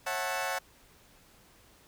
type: chord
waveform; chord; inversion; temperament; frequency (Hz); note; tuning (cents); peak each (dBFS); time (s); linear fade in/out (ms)
20% pulse; F# minor seventh; second; equal with one note detuned; 544.8 / 659.3 / 740 / 880; C#5 / E5 / F#5 / A5; -30 / 0 / 0 / 0; -32 / -34 / -30 / -32; 0.06-0.59; 10
effects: pink hiss -60 dBFS RMS until 1.87 s